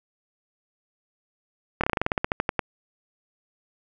slowing click train, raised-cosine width 0.5 ms, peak -7 dBFS, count 15, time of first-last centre 1.81-2.592 s, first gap 26 ms, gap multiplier 1.11, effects none

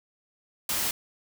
white noise, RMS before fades -28 dBFS, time 0.69-0.91 s, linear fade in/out 2 ms, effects none

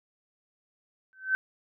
sine tone with exponential growth, 1536 Hz, G6, 36 cents flat, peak -19 dBFS, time 1.13-1.35 s, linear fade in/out 0 ms, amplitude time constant 46 ms, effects none

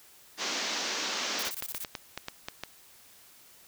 white band-pass noise, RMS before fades -33 dBFS, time 0.37-1.52 s, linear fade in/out 50 ms, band 200 to 6400 Hz, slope 48 dB/octave
blue noise bursts, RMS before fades -37 dBFS, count 8, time 1.39-1.84 s, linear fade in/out 0 ms, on 37 ms, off 22 ms
clicks, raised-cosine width 0.2 ms, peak -17 dBFS, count 9, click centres 1.472 / 1.624 / 1.748 / 1.848 / 1.952 / 2.176 / 2.284 / 2.485 / 2.636 s
effects white hiss -56 dBFS RMS until 3.67 s

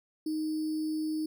sine tone with sample-and-hold, 311.1 Hz, D#4, in tune, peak -29 dBFS, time 0.26-1.26 s, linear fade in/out 5 ms, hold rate 4900 Hz, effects none

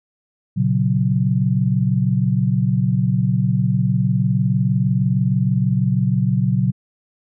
sine chord, F# major, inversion first, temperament equal with one note detuned, 118.85 / 138.59 / 185 Hz, A#2 / C#3 / F#3, +34 / 0 / 0 cents, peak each -19 dBFS, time 0.56-6.72 s, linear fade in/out 20 ms, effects none

